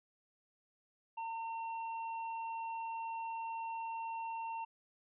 sine tone with tanh clipping, 909 Hz, A#5, 44 cents flat, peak -40 dBFS, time 1.17-4.65 s, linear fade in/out 10 ms, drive 9 dB, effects resampled to 8000 Hz

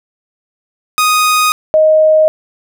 sawtooth / sine tone pair in turn, 1244.5 / 624.4 Hz, D#6 / D#5, 0 / +6 cents, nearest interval octave, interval 1194 cents, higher first, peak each -5 dBFS, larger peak neither, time 0.98-1.52 / 1.74-2.28 s, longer neither, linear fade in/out 0 ms, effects none

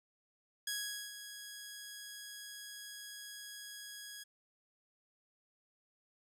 10% pulse tone with ADSR envelope, 1661.2 Hz, G#6, in tune, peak -27 dBFS, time 0.67-4.24 s, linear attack 4 ms, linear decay 440 ms, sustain -11 dB, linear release 14 ms, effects none

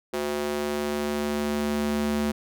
square tone with high-pass filter sweep, 73.42 Hz, D2, in tune, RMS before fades -27 dBFS, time 0.13-2.32 s, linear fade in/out 10 ms, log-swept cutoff 370 to 200 Hz, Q 1.8, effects none

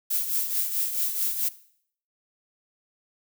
violet noise with tremolo, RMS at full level -24 dBFS, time 0.1-1.49 s, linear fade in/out 10 ms, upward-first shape triangle, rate 4.6 Hz, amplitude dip 65%, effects noise-tail reverb RT60 0.6 s tail -17 dB re dry

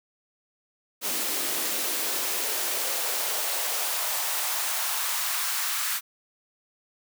white noise with high-pass filter sweep, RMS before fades -28 dBFS, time 1.01-6.01 s, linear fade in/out 50 ms, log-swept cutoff 260 to 1300 Hz, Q 1.7, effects none

